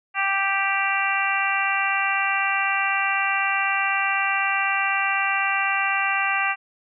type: harmonic tone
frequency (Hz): 392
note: G4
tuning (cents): 0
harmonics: 2 / 3 / 4 / 5 / 6 / 7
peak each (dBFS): -27 / -27 / -27 / -27 / -27 / -27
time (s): 0.14-6.56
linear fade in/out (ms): 50
effects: none